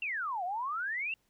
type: exponential two-way sweep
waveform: sine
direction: down then up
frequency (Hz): 2794 to 690 to 2794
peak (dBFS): -32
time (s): 0.02-1.14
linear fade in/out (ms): 2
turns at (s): 0.44
effects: pink hiss -74 dBFS RMS until 1.29 s